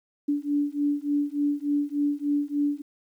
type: beating tone pair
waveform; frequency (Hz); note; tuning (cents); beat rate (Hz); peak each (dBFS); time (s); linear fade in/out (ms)
sine; 288 / 291.4; D4 / D4; -34 / -13; 3.4; -26; 0.28-2.82; 10
effects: 10-bit